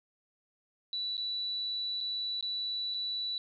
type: tone with dropouts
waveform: sine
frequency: 3951 Hz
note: B7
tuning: in tune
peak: -32 dBFS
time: 0.93-3.38 s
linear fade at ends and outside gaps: 1 ms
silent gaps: 1.169-1.178 / 2.005-2.01 / 2.41-2.426 / 2.94-2.944 s
effects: none